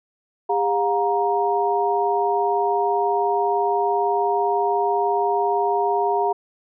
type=tone cluster; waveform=sine; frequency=404.4 / 713 / 939 Hz; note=G#4 / F5 / A#5; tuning=-46 / +36 / +12 cents; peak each=-22 dBFS; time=0.49-6.33 s; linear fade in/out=10 ms; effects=none